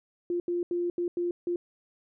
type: tone bursts at uneven times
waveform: sine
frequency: 349.2 Hz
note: F4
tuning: in tune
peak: -26 dBFS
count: 6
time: 0.3-0.4 / 0.48-0.63 / 0.71-0.9 / 0.98-1.08 / 1.17-1.31 / 1.47-1.56 s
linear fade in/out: 2 ms
effects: none